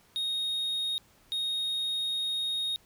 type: tone pair in turn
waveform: triangle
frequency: 3729 / 3729 Hz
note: A#7 / A#7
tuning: 0 / 0 cents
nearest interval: unison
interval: 0 cents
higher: neither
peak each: -27 dBFS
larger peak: neither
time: 0.16-0.98 / 1.32-2.76 s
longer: second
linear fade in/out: 0 ms
effects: pink hiss -62 dBFS RMS until 2.85 s